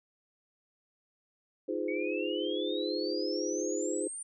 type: chord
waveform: sine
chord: F minor seventh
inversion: third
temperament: equal with one note detuned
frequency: 311.1 / 349.2 / 415.3 / 513.7 Hz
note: Eb4 / F4 / Ab4 / C5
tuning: 0 / 0 / 0 / -32 cents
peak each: -36 dBFS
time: 1.68-4.08 s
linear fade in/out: 10 ms
type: exponential sweep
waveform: sine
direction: up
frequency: 2212 to 9190 Hz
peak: -38 dBFS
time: 1.88-4.23 s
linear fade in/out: 5 ms
effects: none